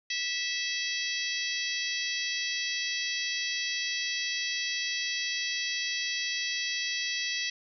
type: harmonic tone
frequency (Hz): 654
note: E5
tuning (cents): -14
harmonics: 3 / 4 / 5 / 6 / 7 / 8 / 9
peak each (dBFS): -35 / -36 / -37 / -38 / -38 / -39 / -40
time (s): 0.1-7.5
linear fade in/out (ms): 5
effects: none